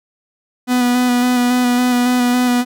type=tone with vibrato; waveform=45% pulse; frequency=246.9 Hz; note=B3; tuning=in tune; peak=-12 dBFS; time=0.67-2.65 s; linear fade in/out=50 ms; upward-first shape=square; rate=3.6 Hz; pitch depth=15 cents each way; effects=none

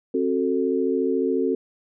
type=chord; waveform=sine; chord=F# diminished; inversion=second; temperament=just; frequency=266.4 / 370 / 444 Hz; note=C4 / F#4 / A4; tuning=+31 / 0 / +16 cents; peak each=-24 dBFS; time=0.14-1.55 s; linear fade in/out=5 ms; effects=none

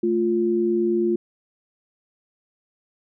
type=tone pair together; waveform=sine; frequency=220 / 349.2 Hz; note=A3 / F4; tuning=0 / 0 cents; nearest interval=minor sixth; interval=800 cents; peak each=-24 / -19 dBFS; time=0.03-1.16 s; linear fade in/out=5 ms; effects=none

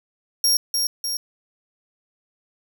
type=tone with echo; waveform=sawtooth; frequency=5580 Hz; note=F8; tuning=2 cents flat; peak=-13 dBFS; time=0.44-0.57 s; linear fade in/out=2 ms; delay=300 ms; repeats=2; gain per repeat=-4 dB; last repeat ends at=1.17 s; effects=none

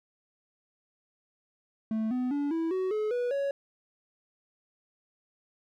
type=tone with pitch steps; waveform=triangle; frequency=220 / 251.3 / 287 / 327.7 / 374.3 / 427.5 / 488.2 / 557.6 Hz; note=A3 / B3 / D4 / E4 / F#4 / A4 / B4 / C#5; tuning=0 / +30 / -40 / -10 / +20 / -50 / -20 / +10 cents; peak=-25 dBFS; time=1.91-3.51 s; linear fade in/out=2 ms; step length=200 ms; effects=none

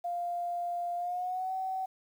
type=tone with pitch glide; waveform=sine; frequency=698.5 to 757.3 Hz; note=F5 to F#5; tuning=0 to +40 cents; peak=-31 dBFS; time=0.04-1.86 s; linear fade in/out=10 ms; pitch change=+140 cents; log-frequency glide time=0.96-1.53 s; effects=10-bit

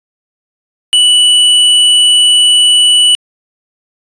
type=tone; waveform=square; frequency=2960 Hz; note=F#7; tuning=in tune; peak=-5 dBFS; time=0.93-3.15 s; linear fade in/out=0 ms; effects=resampled to 22050 Hz

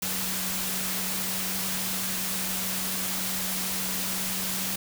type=tone in noise; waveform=sine; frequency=187.4 Hz; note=F#3; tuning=22 cents sharp; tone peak=-37 dBFS; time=0.02-4.76 s; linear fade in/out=5 ms; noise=white; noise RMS=-30 dBFS; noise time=0.02-4.76 s; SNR=-10 dB; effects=none

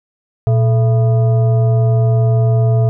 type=tone with frequency modulation; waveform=sine; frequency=118.8 Hz; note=A#2; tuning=33 cents sharp; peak=-9 dBFS; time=0.47-2.89 s; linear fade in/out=0 ms; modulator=553 Hz; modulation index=0.45; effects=none

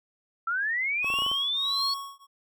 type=linear sweep; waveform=sine; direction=up; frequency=1318.5 to 4422 Hz; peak=-25 dBFS; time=0.47-1.94 s; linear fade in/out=5 ms
type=tone with tremolo; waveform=square; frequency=1107 Hz; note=C#6; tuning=3 cents flat; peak=-30 dBFS; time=1.02-2.27 s; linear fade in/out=50 ms; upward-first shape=triangle; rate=1.5 Hz; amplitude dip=100%
type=clicks; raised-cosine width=1 ms; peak=-25 dBFS; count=7; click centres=1.045 / 1.102 / 1.139 / 1.188 / 1.221 / 1.264 / 1.315 s
effects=none

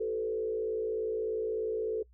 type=tone with frequency modulation; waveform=sine; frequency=440 Hz; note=A4; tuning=in tune; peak=-29 dBFS; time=0-2.03 s; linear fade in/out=10 ms; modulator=56.7 Hz; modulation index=0.79; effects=noise-tail reverb RT60 0.1 s tail -23 dB re dry + added 60 Hz sine -57 dBFS peak until 2.13 s

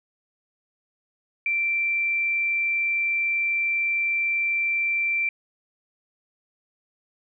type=tone; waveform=sine; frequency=2349 Hz; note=D7; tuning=in tune; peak=-21 dBFS; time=1.46-5.29 s; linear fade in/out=2 ms; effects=none

